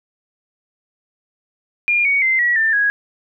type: tone with pitch steps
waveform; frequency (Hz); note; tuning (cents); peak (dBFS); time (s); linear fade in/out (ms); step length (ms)
sine; 2412 / 2238 / 2076 / 1925.5 / 1786.2 / 1657; D7 / C#7 / C7 / B6 / A6 / G#6; +46 / +16 / -14 / -44 / +26 / -4; -13; 1.88-2.9; 0; 170
effects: none